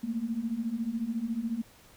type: beating tone pair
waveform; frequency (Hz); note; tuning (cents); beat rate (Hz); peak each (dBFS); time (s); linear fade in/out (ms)
sine; 219.8 / 233.8; A3 / A#3; -2 / +5; 14; -34 / -31; 0.03-1.62; 10
effects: pink hiss -57 dBFS RMS until 1.96 s